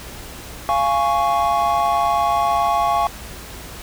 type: chord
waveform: triangle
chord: Db major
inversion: first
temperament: just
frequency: 693 / 831.5 / 1108.7 Hz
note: F5 / Ab5 / Db6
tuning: -14 / +2 / 0 cents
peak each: -18 dBFS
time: 0.69-3.07 s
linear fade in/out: 0 ms
effects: added 60 Hz sine -40 dBFS peak until 3.82 s + pink hiss -36 dBFS RMS until 3.82 s